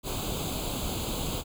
pink noise with comb filter, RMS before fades -32 dBFS, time 0.03-1.44 s, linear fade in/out 50 ms, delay 0.27 ms, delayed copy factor +0.85, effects none

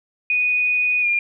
sine tone with pitch glide, 2478 to 2407 Hz, D#7 to D7, -8 to +42 cents, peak -16 dBFS, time 0.3-1.19 s, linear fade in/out 2 ms, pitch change -50 cents, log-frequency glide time 1.01-1.07 s, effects none

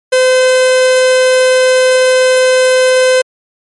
45% pulse tone, 513 Hz, C5, 34 cents flat, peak -6 dBFS, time 0.12-3.22 s, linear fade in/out 10 ms, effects MP3 48 kbps

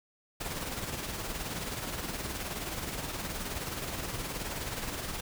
pink noise with tremolo, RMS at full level -35 dBFS, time 0.4-5.21 s, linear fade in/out 10 ms, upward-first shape sine, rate 19 Hz, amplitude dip 45%, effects none

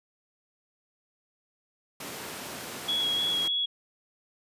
pink high-pass noise, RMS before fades -39 dBFS, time 2-3.48 s, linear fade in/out 5 ms, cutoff 190 Hz, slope 12 dB/octave
sine tone with vibrato, 3333 Hz, G#7, 5 cents sharp, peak -25 dBFS, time 2.88-3.66 s, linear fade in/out 10 ms, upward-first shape square, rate 3.3 Hz, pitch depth 12 cents each way
effects resampled to 32000 Hz

